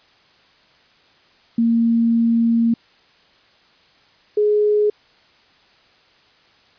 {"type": "tone pair in turn", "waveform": "sine", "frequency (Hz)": [230.9, 419.1], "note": ["A#3", "G#4"], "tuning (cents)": [-16, 16], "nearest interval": "minor seventh", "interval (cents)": 1032, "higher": "second", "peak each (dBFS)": -13, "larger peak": "neither", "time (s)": [[1.58, 2.74], [4.37, 4.9]], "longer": "first", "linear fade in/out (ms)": 5, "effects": ["white hiss -54 dBFS RMS until 6.78 s", "resampled to 11025 Hz"]}